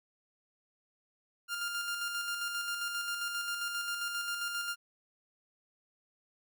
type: tone with tremolo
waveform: sawtooth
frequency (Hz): 1400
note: F6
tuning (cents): +4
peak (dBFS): -29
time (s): 1.48-4.76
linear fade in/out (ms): 50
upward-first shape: square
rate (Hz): 7.5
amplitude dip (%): 35
effects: none

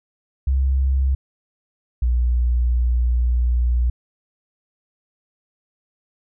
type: tone pair in turn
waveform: sine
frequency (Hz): 66.6 / 60.41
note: C2 / B1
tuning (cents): +31 / -38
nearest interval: major second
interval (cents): 169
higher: first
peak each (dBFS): -15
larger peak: neither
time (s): 0.47-1.15 / 2.02-3.9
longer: second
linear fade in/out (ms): 5
effects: none

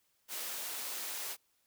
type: high-pass noise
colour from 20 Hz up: white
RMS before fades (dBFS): -40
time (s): 0.28-1.37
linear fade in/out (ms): 50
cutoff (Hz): 360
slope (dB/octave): 12
effects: white hiss -75 dBFS RMS until 1.66 s

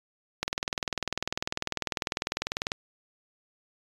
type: click train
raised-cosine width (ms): 0.2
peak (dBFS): -10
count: 47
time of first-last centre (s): 0.43-2.719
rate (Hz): 20.1
effects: resampled to 24000 Hz

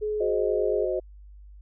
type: tone with pitch glide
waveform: sine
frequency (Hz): 424.5 to 418.7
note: G#4 to G#4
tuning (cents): +38 to +14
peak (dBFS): -25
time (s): 0.01-0.86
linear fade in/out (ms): 20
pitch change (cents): -24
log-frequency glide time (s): 0.11-0.61
type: chord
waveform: sine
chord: C diminished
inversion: second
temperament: equal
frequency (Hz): 370 / 523.3 / 622.3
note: Gb4 / C5 / Eb5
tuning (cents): 0 / 0 / 0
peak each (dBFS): -28 / -29 / -29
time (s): 0.2-1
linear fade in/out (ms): 10
effects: added 50 Hz sine -44 dBFS peak until 1.61 s

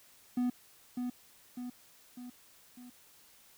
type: tone with echo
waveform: triangle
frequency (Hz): 246.9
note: B3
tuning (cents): 0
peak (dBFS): -26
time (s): 0.37-0.5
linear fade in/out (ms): 5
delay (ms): 600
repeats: 4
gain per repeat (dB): -5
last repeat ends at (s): 2.9
effects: white hiss -61 dBFS RMS until 3.57 s

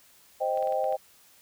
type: chord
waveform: sine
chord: C minor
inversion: none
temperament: equal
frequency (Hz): 523.3 / 622.3 / 784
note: C5 / Eb5 / G5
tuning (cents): 0 / 0 / 0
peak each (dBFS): -29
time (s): 0.4-0.97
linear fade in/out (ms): 20
type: clicks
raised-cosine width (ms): 0.3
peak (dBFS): -31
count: 6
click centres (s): 0.574 / 0.626 / 0.673 / 0.724 / 0.842 / 0.925
effects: white hiss -58 dBFS RMS until 1.41 s

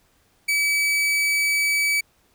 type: tone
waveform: 40% pulse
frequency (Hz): 2290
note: D7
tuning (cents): -44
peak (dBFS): -18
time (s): 0.48-2.01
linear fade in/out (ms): 10
effects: pink hiss -62 dBFS RMS until 2.34 s

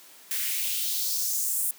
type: noise with high-pass filter sweep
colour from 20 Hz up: blue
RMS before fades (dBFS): -28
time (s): 0.31-1.71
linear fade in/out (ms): 2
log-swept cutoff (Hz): 1700 to 9800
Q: 2.2
effects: white hiss -51 dBFS RMS until 1.78 s + high-pass 200 Hz 12 dB/octave

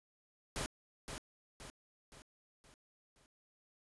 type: noise with echo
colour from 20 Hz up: pink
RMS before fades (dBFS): -39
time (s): 0.56-0.66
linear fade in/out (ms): 0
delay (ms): 520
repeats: 5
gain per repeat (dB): -6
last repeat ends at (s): 3.26
effects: resampled to 24000 Hz

